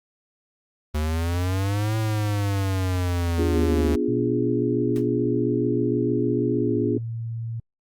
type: exponential two-way sweep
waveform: square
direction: up then down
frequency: 74.8 to 110.8 to 74.8 Hz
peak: -22 dBFS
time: 0.94-3.96 s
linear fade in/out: 10 ms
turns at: 1.97 s
type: chord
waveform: sine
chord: B diminished seventh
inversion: none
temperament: equal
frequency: 246.9 / 293.7 / 349.2 / 415.3 Hz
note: B3 / D4 / F4 / Ab4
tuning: 0 / 0 / 0 / 0 cents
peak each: -26 dBFS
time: 3.38-6.98 s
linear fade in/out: 5 ms
type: tone with pitch glide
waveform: sine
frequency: 122.9 to 114.67 Hz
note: B2 to A#2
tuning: -8 to -28 cents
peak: -27 dBFS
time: 4.08-7.6 s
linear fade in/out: 5 ms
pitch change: -120 cents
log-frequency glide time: 6.56-6.72 s
type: noise with exponential decay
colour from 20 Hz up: pink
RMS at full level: -38 dBFS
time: 4.96-5.07 s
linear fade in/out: 0 ms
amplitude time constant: 23 ms
effects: Opus 32 kbps